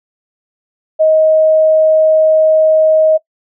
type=tone; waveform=sine; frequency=629 Hz; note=D#5; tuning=19 cents sharp; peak=-6 dBFS; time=0.99-3.18 s; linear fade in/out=20 ms; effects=noise-tail reverb RT60 0.1 s tail -20 dB re dry